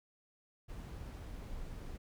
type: noise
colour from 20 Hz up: brown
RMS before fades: -45 dBFS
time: 0.68-1.98 s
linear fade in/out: 20 ms
effects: none